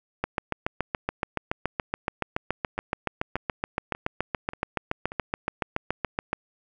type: two click trains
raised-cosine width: 0.5 ms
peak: -22 / -10 dBFS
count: 5 / 44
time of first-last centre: 2.78-5.119 / 0.24-6.331 s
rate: 1.71 / 7.06 Hz
effects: none